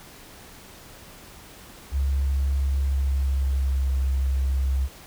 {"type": "tone with pitch glide", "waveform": "sine", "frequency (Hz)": [68.5, 66.7], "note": ["C#2", "C2"], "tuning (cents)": [-20, 34], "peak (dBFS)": -20, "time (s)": [1.91, 4.89], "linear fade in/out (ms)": 50, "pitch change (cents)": -46, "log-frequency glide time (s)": [2.76, 3.88], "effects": ["pink hiss -46 dBFS RMS until 5.06 s"]}